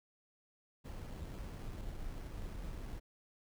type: noise with sample-and-hold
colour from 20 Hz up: brown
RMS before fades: -44 dBFS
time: 0.84-3 s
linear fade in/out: 20 ms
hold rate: 3675 Hz
effects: none